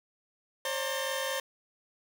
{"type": "tone cluster", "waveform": "sawtooth", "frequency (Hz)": [535, 580, 922, 1802, 3142], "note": ["C5", "D5", "A#5", "A6", "G7"], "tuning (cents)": [38, -22, -19, 41, 3], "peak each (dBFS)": [-30, -36, -37, -34, -36], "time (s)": [0.65, 1.4], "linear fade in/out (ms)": 2, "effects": []}